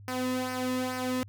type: tone with flanger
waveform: sawtooth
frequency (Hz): 254.4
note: C4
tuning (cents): -48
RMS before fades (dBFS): -31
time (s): 0.08-1.23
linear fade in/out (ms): 0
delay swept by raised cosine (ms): 0.27 to 1.37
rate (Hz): 2.3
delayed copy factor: -0.6
effects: added 101 Hz sine -46 dBFS peak until 1.28 s